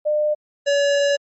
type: tone pair in turn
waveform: sine / square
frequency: 602 / 568.2 Hz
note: D5 / C#5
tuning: +43 / +43 cents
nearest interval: minor second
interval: 100 cents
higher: first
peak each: -16 dBFS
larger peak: neither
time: 0.05-0.35 / 0.66-1.17 s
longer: second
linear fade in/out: 20 ms
effects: MP3 32 kbps